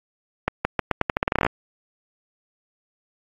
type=accelerating click train; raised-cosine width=0.5 ms; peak=-4 dBFS; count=16; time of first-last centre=0.48-1.465 s; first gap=170 ms; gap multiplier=0.84; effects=AAC 32 kbps